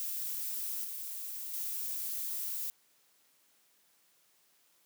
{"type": "noise with level steps", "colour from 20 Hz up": "violet", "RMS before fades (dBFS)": [-37, -41, -37], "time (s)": [0, 2.7], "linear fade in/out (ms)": 0, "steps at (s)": [0.84, 1.53], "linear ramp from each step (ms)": 10, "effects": ["white hiss -69 dBFS RMS until 4.85 s", "high-pass 150 Hz 12 dB/octave"]}